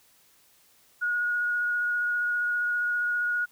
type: tone with vibrato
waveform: sine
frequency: 1447 Hz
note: F#6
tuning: 39 cents flat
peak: -24 dBFS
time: 1.01-3.46 s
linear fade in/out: 20 ms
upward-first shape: sine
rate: 15 Hz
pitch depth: 10 cents each way
effects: white hiss -61 dBFS RMS until 3.51 s